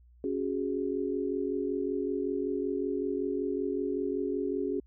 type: chord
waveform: sine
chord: C# suspended fourth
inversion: none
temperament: equal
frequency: 277.2 / 370 / 415.3 Hz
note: C#4 / F#4 / G#4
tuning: 0 / 0 / 0 cents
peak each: -33 dBFS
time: 0.24-4.8 s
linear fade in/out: 2 ms
effects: added 60 Hz sine -55 dBFS peak until 4.86 s